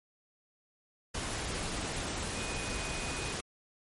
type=tone in noise; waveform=sine; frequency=2489 Hz; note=D#7; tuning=in tune; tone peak=-43 dBFS; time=2.35-3.33 s; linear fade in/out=10 ms; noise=pink; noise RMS=-36 dBFS; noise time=1.14-3.41 s; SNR=-10 dB; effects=MP3 48 kbps